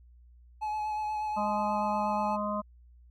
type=tone with vibrato; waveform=triangle; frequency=852 Hz; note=G#5; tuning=44 cents sharp; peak=-28 dBFS; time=0.61-2.37 s; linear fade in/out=20 ms; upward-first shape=sine; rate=8.3 Hz; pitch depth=19 cents each way
type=harmonic tone; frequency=207.7 Hz; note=G#3; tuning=in tune; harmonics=1 / 3 / 5 / 6; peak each=-34 / -34 / -34 / -38 dBFS; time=1.36-2.62 s; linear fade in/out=20 ms
effects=added 60 Hz sine -53 dBFS peak until 3.1 s